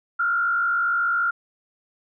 sine tone with frequency modulation, 1394 Hz, F6, 4 cents flat, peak -19 dBFS, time 0.19-1.31 s, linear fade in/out 10 ms, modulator 53.4 Hz, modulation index 0.82, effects none

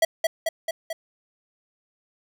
square tone with echo, 653 Hz, E5, 17 cents flat, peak -16 dBFS, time 0.02-0.05 s, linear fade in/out 5 ms, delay 220 ms, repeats 4, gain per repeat -3 dB, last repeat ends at 0.93 s, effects none

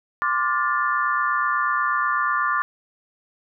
sine chord, D minor seventh, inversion third, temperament equal with one note detuned, 1046.5 / 1174.7 / 1419.7 / 1760 Hz, C6 / D6 / F6 / A6, 0 / 0 / +28 / 0 cents, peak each -27 / -22 / -26 / -26 dBFS, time 0.22-2.62 s, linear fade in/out 0 ms, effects none

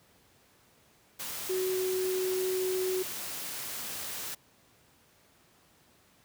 sine tone in noise, 372.1 Hz, F#4, 10 cents sharp, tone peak -28 dBFS, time 1.49-3.03 s, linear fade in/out 10 ms, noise white, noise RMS -38 dBFS, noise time 1.19-4.35 s, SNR +7 dB, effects pink hiss -63 dBFS RMS until 6.24 s + high-pass 80 Hz 12 dB/octave

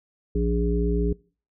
harmonic tone with a mistuned harmonic, 57.6 Hz, A#1, 20 cents flat, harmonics 1 / 3 / 5 / 7, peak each -23 / -27 / -30 / -27 dBFS, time 0.35-1.13 s, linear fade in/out 5 ms, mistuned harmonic 7, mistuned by +36 cents, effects noise-tail reverb RT60 0.4 s tail -24 dB re dry

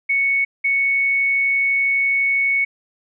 sine tone pair in turn, 2217 / 2217 Hz, C#7 / C#7, 0 / 0 cents, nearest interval unison, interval 0 cents, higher neither, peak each -15 dBFS, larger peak neither, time 0.09-0.45 / 0.64-2.65 s, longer second, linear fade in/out 10 ms, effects none

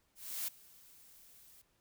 blue noise with ADSR envelope, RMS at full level -37 dBFS, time 0.15-1.62 s, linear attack 330 ms, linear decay 5 ms, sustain -23 dB, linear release 9 ms, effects pink hiss -75 dBFS RMS until 1.8 s

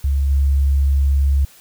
sine tone with level steps, 69.3 Hz, C#2, in tune, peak -14 / -12 dBFS, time 0.04-1.45 s, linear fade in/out 5 ms, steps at 0.29 s, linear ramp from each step 20 ms, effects white hiss -47 dBFS RMS until 1.6 s

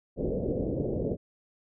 white low-pass noise, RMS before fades -30 dBFS, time 0.16-1.17 s, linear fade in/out 50 ms, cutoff 550 Hz, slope 48 dB/octave, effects none

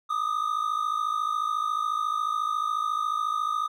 triangle tone pair together, 1201.9 / 1256 Hz, D6 / D#6, +40 / +16 cents, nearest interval minor second, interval 76 cents, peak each -26 dBFS, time 0.09-3.68 s, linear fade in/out 20 ms, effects none

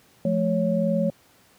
sine tone cluster, 174.8 / 216.9 / 555 Hz, F3 / A3 / C#5, +2 / -25 / +2 cents, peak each -24 dBFS, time 0.25-1.1 s, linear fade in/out 2 ms, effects pink hiss -57 dBFS RMS until 1.58 s + high-pass 100 Hz 12 dB/octave

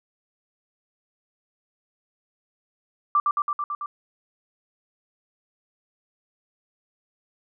sine tone with echo, 1174.7 Hz, D6, in tune, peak -16 dBFS, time 3.15-3.2 s, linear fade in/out 2 ms, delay 110 ms, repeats 6, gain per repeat -2 dB, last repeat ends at 3.86 s, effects none

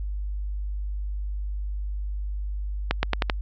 accelerating click train, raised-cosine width 0.3 ms, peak -5 dBFS, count 5, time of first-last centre 2.91-3.298 s, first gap 120 ms, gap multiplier 0.86, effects added 50 Hz sine -27 dBFS peak until 3.41 s + low-pass 5000 Hz 12 dB/octave

